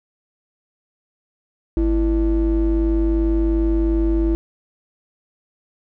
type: ring-modulated tone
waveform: triangle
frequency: 139.6 Hz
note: C#3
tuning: 13 cents sharp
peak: -10 dBFS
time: 1.77-4.35 s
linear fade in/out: 0 ms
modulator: 191 Hz
effects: none